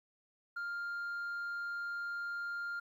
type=tone; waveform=sine; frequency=1400 Hz; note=F6; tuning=4 cents sharp; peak=-34 dBFS; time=0.56-2.8 s; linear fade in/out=10 ms; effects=tanh soft clip ceiling -36 dBFS + 12-bit